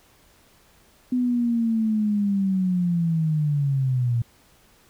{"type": "linear sweep", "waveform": "sine", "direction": "down", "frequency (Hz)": [252.1, 115.8], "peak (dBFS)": -19, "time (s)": [1.12, 4.22], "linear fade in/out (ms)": 5, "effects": ["pink hiss -57 dBFS RMS until 4.89 s"]}